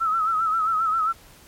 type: tone with vibrato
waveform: sine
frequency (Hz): 1304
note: E6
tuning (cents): -19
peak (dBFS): -19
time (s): 0-1.13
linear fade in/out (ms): 20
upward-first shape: sine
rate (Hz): 7.5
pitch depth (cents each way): 67
effects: pink hiss -50 dBFS RMS until 1.47 s + MP3 64 kbps